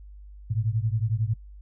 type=beating tone pair; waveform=sine; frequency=106.6 / 117.6 Hz; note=G#2 / A#2; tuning=+46 / +16 cents; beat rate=11 Hz; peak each=-25 / -27 dBFS; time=0.5-1.34 s; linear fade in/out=10 ms; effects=noise-tail reverb RT60 0.1 s tail -24 dB re dry + added 50 Hz sine -42 dBFS peak until 1.61 s